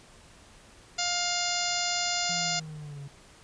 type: harmonic tone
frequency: 705 Hz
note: F5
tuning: 16 cents sharp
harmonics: 1 / 2 / 3 / 4 / 5 / 6 / 7 / 8 / 9 / 10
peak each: -34 / -37 / -36 / -37 / -37 / -36 / -33 / -39 / -39 / -35 dBFS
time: 0.98-2.6 s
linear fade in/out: 10 ms
type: exponential sweep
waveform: triangle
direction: down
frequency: 174.61 to 138.59 Hz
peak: -36 dBFS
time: 2.29-3.08 s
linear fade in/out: 5 ms
effects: pink hiss -54 dBFS RMS until 3.43 s + resampled to 22050 Hz